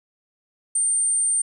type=tone; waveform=sine; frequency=8870 Hz; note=C#9; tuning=in tune; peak=-18 dBFS; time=0.75-1.42 s; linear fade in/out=5 ms; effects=none